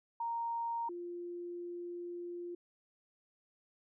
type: tone pair in turn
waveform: sine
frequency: 930 / 349.1 Hz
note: A#5 / F4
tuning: -4 / -1 cents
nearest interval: octave + perfect fourth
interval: 1697 cents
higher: first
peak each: -34 / -40 dBFS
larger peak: first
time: 0.2-0.89 / 0.89-2.55 s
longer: second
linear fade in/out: 5 ms
effects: none